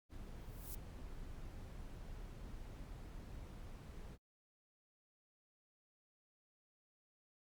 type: noise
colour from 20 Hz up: brown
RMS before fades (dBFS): -50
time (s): 0.09-4.18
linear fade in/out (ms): 50
type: noise with exponential growth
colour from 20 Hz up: violet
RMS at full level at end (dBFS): -46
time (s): 0.34-0.75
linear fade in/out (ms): 5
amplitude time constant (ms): 88
effects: Opus 48 kbps